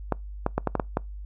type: clicks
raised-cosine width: 1 ms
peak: -9 dBFS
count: 7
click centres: 0.123 / 0.464 / 0.58 / 0.673 / 0.753 / 0.798 / 0.971 s
effects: noise-tail reverb RT60 0.2 s tail -25 dB re dry + added 50 Hz sine -35 dBFS peak until 1.25 s